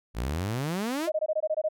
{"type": "exponential sweep", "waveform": "sawtooth", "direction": "up", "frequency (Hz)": [51.91, 371.1], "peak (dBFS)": -24, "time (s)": [0.14, 1.1], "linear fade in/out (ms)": 50}
{"type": "tone bursts", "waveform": "sine", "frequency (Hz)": 622.3, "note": "D#5", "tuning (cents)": 0, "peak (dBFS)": -23, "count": 9, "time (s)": [1.07, 1.688], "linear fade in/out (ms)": 10, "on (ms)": 50, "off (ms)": 21}
{"effects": []}